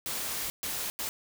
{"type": "noise bursts at uneven times", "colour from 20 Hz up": "white", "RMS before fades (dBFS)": -34, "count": 3, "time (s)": [[0.06, 0.5], [0.63, 0.9], [0.99, 1.09]], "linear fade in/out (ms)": 0, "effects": []}